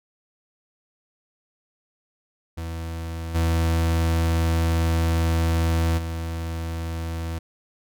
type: tone with level steps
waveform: 40% pulse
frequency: 82.41 Hz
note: E2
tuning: in tune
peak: -28 / -18 / -26 dBFS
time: 2.57-7.39 s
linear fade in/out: 10 ms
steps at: 3.34 / 5.97 s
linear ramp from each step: 20 ms
effects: none